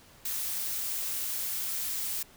blue noise, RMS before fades -33 dBFS, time 0.25-2.23 s, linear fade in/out 5 ms, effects pink hiss -56 dBFS RMS until 2.36 s

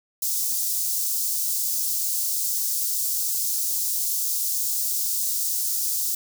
white high-pass noise, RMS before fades -25 dBFS, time 0.22-6.15 s, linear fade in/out 5 ms, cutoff 5200 Hz, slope 24 dB/octave, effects none

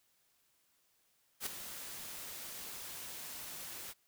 white noise with ADSR envelope, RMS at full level -36 dBFS, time 1.4-3.94 s, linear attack 65 ms, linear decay 4 ms, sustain -10 dB, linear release 36 ms, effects white hiss -74 dBFS RMS until 4.07 s

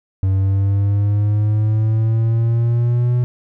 triangle exponential sweep, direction up, 95.1 to 123.47 Hz, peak -11 dBFS, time 0.23-3.24 s, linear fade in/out 0 ms, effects none

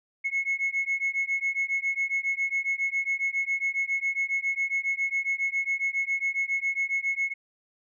sine beating tone pair, 2181 / 2188.3 Hz, C#7 / C#7, -29 / -23 cents, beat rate 7.3 Hz, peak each -27 dBFS, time 0.24-7.34 s, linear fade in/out 20 ms, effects tanh soft clip ceiling -20 dBFS

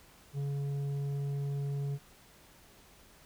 sine tone with tanh clipping, 140.8 Hz, C#3, 27 cents sharp, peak -33 dBFS, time 0.33-1.99 s, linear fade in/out 50 ms, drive 7 dB, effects pink hiss -59 dBFS RMS until 3.25 s

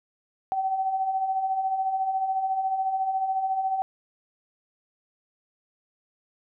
sine beating tone pair, 753 / 767 Hz, F#5 / G5, +30 / -38 cents, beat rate 14 Hz, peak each -33 / -24 dBFS, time 0.52-3.82 s, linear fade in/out 0 ms, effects none

